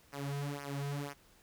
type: tone with flanger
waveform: sawtooth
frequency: 141.8 Hz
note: C#3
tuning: 40 cents sharp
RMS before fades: -39 dBFS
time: 0.12-1.14 s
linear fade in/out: 20 ms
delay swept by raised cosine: 0.25 to 3.65 ms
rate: 2 Hz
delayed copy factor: -0.95
effects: pink hiss -64 dBFS RMS until 1.42 s